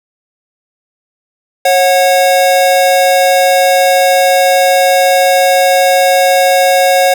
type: tone pair together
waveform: square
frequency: 546 / 732.4 Hz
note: C#5 / F#5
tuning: -26 / -18 cents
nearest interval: perfect fourth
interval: 508 cents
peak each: -10 dBFS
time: 1.65-7.14 s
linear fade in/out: 5 ms
effects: none

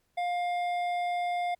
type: tone with hard clipping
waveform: sine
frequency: 706 Hz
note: F5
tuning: 19 cents sharp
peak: -29 dBFS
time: 0.17-1.55 s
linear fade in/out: 10 ms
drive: 9 dB
effects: pink hiss -74 dBFS RMS until 1.59 s + MP3 96 kbps

